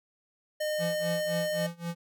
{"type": "tone", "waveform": "square", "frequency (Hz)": 610, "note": "D#5", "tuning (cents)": -34, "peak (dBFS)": -29, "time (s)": [0.6, 1.67], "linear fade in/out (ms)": 10}
{"type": "tone with tremolo", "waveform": "square", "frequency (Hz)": 170.3, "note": "F3", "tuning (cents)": -43, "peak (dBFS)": -31, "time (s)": [0.78, 1.95], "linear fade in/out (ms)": 50, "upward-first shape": "sine", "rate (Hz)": 3.8, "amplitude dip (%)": 95}
{"effects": []}